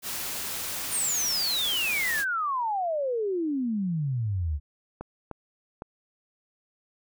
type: noise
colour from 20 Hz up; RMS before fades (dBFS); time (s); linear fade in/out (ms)
white; -33; 0.02-2.25; 50
type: exponential sweep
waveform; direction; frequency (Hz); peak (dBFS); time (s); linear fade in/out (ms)
sine; down; 9340 to 69.3; -25; 0.9-4.6; 50
type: clicks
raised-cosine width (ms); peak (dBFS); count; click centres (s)
1; -22; 3; 5.01 / 5.313 / 5.821
effects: none